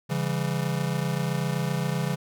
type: chord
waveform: square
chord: C# diminished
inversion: none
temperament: just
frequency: 138.59 / 166.31 / 199.57 Hz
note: C#3 / E3 / G3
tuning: 0 / +16 / +31 cents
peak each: -29 / -29 / -34 dBFS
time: 0.09-2.16 s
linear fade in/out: 20 ms
effects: none